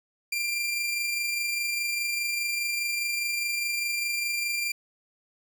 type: tone with amplitude modulation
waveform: sawtooth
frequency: 2378 Hz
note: D7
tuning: 21 cents sharp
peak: -22 dBFS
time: 0.32-4.72 s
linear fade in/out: 5 ms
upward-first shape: sine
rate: 24.9 Hz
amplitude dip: 30%
effects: none